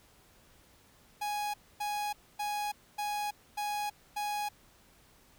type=tone bursts; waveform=45% pulse; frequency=830.6 Hz; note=G#5; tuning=in tune; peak=-32 dBFS; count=6; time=1.21-4.49 s; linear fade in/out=10 ms; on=330 ms; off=260 ms; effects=pink hiss -62 dBFS RMS until 5.38 s